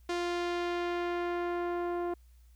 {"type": "tone with low-pass filter sweep", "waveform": "sawtooth", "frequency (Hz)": 349.2, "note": "F4", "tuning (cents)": 0, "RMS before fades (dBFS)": -33, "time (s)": [0.09, 2.14], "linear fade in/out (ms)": 5, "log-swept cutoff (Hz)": [6100, 970], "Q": 0.81, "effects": ["added 60 Hz sine -55 dBFS peak until 2.55 s", "white hiss -72 dBFS RMS until 2.55 s"]}